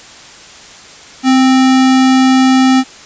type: tone with sample-and-hold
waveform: sine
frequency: 260 Hz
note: C4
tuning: 11 cents flat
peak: -5 dBFS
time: 1.23-2.84 s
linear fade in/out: 50 ms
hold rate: 1050 Hz
effects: white hiss -35 dBFS RMS until 3.05 s + resampled to 16000 Hz